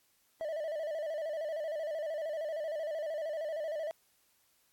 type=tone with vibrato; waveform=triangle; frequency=622.3 Hz; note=D#5; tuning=in tune; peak=-32 dBFS; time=0.41-3.91 s; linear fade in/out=0 ms; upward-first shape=square; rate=13 Hz; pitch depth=77 cents each way; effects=white hiss -71 dBFS RMS until 4.72 s + AAC 64 kbps